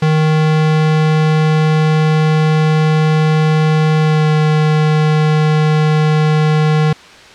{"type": "tone with pitch glide", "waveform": "square", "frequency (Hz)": [155.7, 154], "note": ["D#3", "D#3"], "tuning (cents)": [2, -17], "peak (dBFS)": -10, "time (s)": [0.02, 6.93], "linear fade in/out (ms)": 5, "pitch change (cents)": -19, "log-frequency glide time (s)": [4, 4.28], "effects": ["white hiss -37 dBFS RMS until 7.34 s", "low-pass 4000 Hz 12 dB/octave"]}